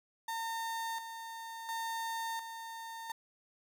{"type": "tone with tremolo", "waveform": "35% pulse", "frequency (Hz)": 910, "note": "A#5", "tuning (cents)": -42, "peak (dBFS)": -34, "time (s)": [0.28, 3.12], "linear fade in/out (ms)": 5, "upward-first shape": "square", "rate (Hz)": 0.71, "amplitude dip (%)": 55, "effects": []}